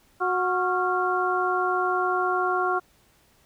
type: harmonic tone with a mistuned harmonic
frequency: 365.9 Hz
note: F#4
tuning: 19 cents flat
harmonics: 1 / 2 / 3 / 4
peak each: -27 / -27 / -27 / -27 dBFS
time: 0.2-2.8 s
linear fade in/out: 20 ms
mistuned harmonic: 4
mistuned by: -95 cents
effects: pink hiss -61 dBFS RMS until 3.45 s